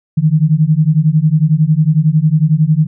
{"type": "beating tone pair", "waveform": "sine", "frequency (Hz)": [150, 161], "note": ["D3", "E3"], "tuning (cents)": [37, -41], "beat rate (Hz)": 11, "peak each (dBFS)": -11, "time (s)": [0.17, 2.87], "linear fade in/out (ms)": 10, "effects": []}